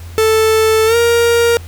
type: tone with pitch glide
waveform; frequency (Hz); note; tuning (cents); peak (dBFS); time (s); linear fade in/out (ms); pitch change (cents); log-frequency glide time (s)
45% pulse; 440 to 468.9; A4 to A#4; 0 to +10; -9; 0.18-1.57; 0; +110; 0.86-0.96
effects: added 85 Hz sine -28 dBFS peak until 1.67 s + pink hiss -40 dBFS RMS until 1.67 s